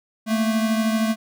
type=beating tone pair; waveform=square; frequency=220 / 233 Hz; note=A3 / A#3; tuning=0 / -1 cents; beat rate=13 Hz; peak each=-20 / -28 dBFS; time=0.26-1.16 s; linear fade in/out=50 ms; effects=none